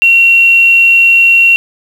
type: tone with quantisation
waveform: sine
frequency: 2736 Hz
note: F7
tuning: 36 cents flat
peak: -3 dBFS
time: 0.02-1.56 s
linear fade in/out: 0 ms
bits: 5
effects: none